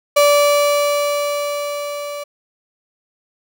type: tone with level ramp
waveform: 35% pulse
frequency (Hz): 580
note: D5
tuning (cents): -22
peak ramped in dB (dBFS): -7 to -24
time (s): 0.16-2.24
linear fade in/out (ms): 10
effects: none